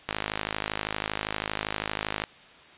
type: click train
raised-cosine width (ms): 0.3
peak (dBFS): -11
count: 114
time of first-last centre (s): 0.09-2.238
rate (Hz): 52.6
effects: white hiss -51 dBFS RMS until 2.77 s + resampled to 8000 Hz